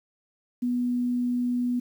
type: tone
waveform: sine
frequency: 245.3 Hz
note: B3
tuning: 12 cents flat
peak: -23 dBFS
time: 0.62-1.8 s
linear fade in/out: 10 ms
effects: 9-bit